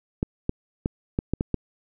clicks, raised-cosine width 3 ms, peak -10 dBFS, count 7, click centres 0.229 / 0.494 / 0.859 / 1.189 / 1.336 / 1.409 / 1.543 s, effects none

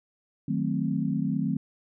sine chord, D# diminished seventh, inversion none, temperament equal, 155.56 / 185 / 220 / 261.6 Hz, D#3 / F#3 / A3 / C4, 0 / 0 / 0 / 0 cents, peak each -30 dBFS, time 0.48-1.57 s, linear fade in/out 5 ms, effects none

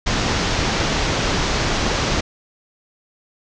pink low-pass noise, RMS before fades -20 dBFS, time 0.06-2.21 s, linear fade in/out 10 ms, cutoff 6600 Hz, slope 48 dB/octave, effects none

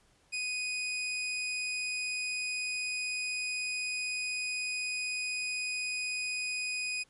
sawtooth tone, 2489 Hz, D#7, in tune, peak -29 dBFS, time 0.32-7.04 s, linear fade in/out 20 ms, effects pink hiss -67 dBFS RMS until 7.09 s + resampled to 24000 Hz

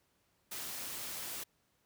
white noise, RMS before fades -42 dBFS, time 0.51-1.44 s, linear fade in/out 10 ms, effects pink hiss -75 dBFS RMS until 1.85 s + high-pass 60 Hz 12 dB/octave

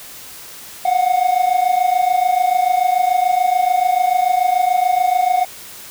triangle tone pair together, 713.1 / 740 Hz, F5 / F#5, +36 / 0 cents, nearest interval minor second, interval 64 cents, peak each -15 / -13 dBFS, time 0.85-5.45 s, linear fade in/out 5 ms, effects white hiss -36 dBFS RMS until 5.9 s

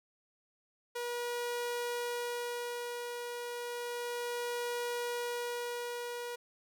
sawtooth tone with tremolo, 481.4 Hz, B4, 44 cents flat, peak -30 dBFS, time 0.95-6.36 s, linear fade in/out 10 ms, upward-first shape sine, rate 0.32 Hz, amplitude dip 40%, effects none

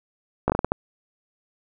slowing click train, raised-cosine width 1 ms, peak -6 dBFS, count 7, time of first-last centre 0.48-0.719 s, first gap 17 ms, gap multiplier 1.34, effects none

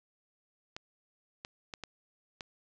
clicks, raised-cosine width 0.2 ms, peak -23 dBFS, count 5, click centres 0.765 / 1.449 / 1.738 / 1.837 / 2.408 s, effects resampled to 16000 Hz + 9-bit

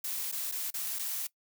blue noise with dropouts, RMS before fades -35 dBFS, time 0.04-1.27 s, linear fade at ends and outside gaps 5 ms, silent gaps 0.316-0.323 / 0.515-0.521 / 0.705-0.74 / 0.988-0.992 s, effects noise-tail reverb RT60 0.1 s tail -21 dB re dry

